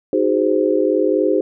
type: chord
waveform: sine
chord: Ab dominant seventh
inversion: second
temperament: just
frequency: 311.5 / 373.8 / 415.3 / 519.1 Hz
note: Eb4 / Gb4 / Ab4 / C5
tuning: +2 / +18 / 0 / -14 cents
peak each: -19 dBFS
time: 0.13-1.41 s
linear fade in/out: 2 ms
effects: none